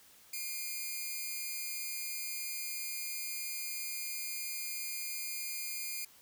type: tone pair together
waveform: 5% pulse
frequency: 2130 / 2411 Hz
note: C7 / D7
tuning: +30 / +45 cents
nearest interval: major second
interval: 215 cents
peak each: -35 / -28 dBFS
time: 0.33-6.05 s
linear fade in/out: 5 ms
effects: white hiss -60 dBFS RMS until 6.21 s